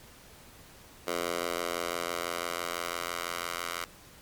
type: tone with high-pass filter sweep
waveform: 10% pulse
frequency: 86 Hz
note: F2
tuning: 26 cents flat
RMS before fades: -34 dBFS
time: 1.07-3.85 s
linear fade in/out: 5 ms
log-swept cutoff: 500 to 1100 Hz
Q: 0.94
effects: pink hiss -53 dBFS RMS until 4.21 s + MP3 96 kbps